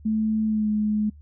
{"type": "tone with pitch glide", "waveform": "sine", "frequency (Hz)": [217.8, 212], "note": ["A3", "G#3"], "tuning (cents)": [-17, 36], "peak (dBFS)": -20, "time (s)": [0.05, 1.1], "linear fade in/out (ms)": 10, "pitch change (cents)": -47, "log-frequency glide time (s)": [0.46, 0.69], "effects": ["noise-tail reverb RT60 0.1 s tail -23 dB re dry", "added 74 Hz sine -44 dBFS peak until 1.21 s"]}